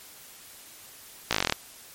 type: slowing click train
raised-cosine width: 0.2 ms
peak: -5 dBFS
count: 11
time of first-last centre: 1.31-1.524 s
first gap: 17 ms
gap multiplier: 1.05
effects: white hiss -48 dBFS RMS until 1.94 s + MP3 64 kbps